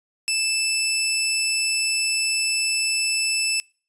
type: tone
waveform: 15% pulse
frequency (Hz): 2637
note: E7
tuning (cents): 0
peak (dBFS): -13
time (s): 0.28-3.6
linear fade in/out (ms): 0
effects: noise-tail reverb RT60 0.4 s tail -26 dB re dry + resampled to 24000 Hz